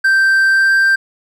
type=tone with pitch glide; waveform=triangle; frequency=1565 to 1574.1 Hz; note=G6 to G6; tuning=-3 to +7 cents; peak=-7 dBFS; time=0.04-0.96 s; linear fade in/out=10 ms; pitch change=+10 cents; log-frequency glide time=0.51-0.72 s; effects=none